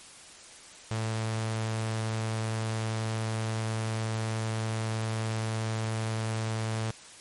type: tone with notch filter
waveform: sawtooth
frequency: 111.2 Hz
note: A2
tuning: 19 cents sharp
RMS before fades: -31 dBFS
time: 0.91-6.91 s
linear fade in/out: 0 ms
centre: 280 Hz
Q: 1.8
effects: white hiss -49 dBFS RMS until 7.2 s + MP3 48 kbps